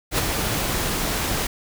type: noise with ADSR envelope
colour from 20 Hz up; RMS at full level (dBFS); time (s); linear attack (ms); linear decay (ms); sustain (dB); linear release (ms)
pink; -19; 0.11-1.47; 75; 17; -5; 4
effects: none